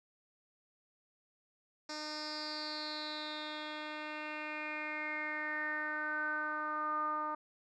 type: tone with low-pass filter sweep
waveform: 10% pulse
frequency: 304.2 Hz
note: D#4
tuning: 39 cents flat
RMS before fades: -39 dBFS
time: 1.89-7.35 s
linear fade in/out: 5 ms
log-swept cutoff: 5700 to 1100 Hz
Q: 7.5
effects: none